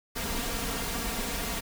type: noise with comb filter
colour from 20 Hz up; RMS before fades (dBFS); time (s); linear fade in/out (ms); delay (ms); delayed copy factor
pink; -32; 0.15-1.61; 20; 4.3; +0.65
effects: none